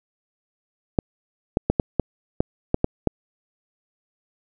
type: clicks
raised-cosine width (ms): 2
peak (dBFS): -4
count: 9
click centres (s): 0.988 / 1.571 / 1.7 / 1.798 / 1.997 / 2.405 / 2.744 / 2.844 / 3.073
effects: none